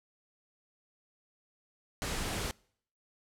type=noise; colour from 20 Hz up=pink; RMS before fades=-35 dBFS; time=2.02-2.51 s; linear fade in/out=0 ms; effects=noise-tail reverb RT60 0.6 s tail -25 dB re dry + low-pass 11000 Hz 12 dB/octave